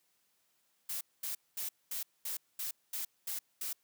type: noise bursts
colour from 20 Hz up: blue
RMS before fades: -38 dBFS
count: 9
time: 0.89-3.73 s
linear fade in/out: 5 ms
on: 120 ms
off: 220 ms
effects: white hiss -75 dBFS RMS until 3.83 s + high-pass 100 Hz 12 dB/octave